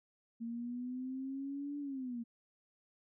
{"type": "linear two-way sweep", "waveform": "sine", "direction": "up then down", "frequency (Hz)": [228.9, 290.3, 228.9], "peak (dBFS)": -38, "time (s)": [0.4, 2.24], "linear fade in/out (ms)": 20, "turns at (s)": 1.79, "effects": []}